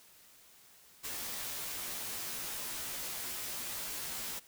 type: noise with comb filter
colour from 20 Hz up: white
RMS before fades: -40 dBFS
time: 1.03-4.4 s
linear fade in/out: 20 ms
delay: 15 ms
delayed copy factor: -0.95
effects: white hiss -60 dBFS RMS until 4.47 s